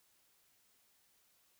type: silence
effects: white hiss -72 dBFS RMS until 1.59 s